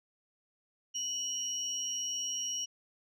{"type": "tone pair together", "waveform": "sine", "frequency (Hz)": [2960, 5662], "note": ["F#7", "F8"], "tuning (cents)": [0, 23], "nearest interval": "major seventh", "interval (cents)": 1123, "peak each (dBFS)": [-36, -34], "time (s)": [0.94, 2.66], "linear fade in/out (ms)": 20, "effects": ["tanh soft clip ceiling -27 dBFS"]}